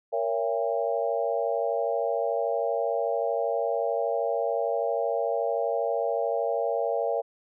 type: chord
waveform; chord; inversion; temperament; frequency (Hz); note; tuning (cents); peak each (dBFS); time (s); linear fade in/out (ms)
sine; A# diminished seventh; none; just; 466.2 / 559.4 / 671.3 / 805.5; A#4 / C#5 / E5 / G5; 0 / +16 / +31 / +47; -29 / -29 / -29 / -33; 0.12-7.22; 20
effects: none